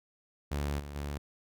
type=tone with level steps; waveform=sawtooth; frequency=72 Hz; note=D2; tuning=34 cents flat; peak=-27 / -37 / -31 dBFS; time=0.51-1.18 s; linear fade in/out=10 ms; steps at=0.79 / 0.95 s; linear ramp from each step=10 ms; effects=none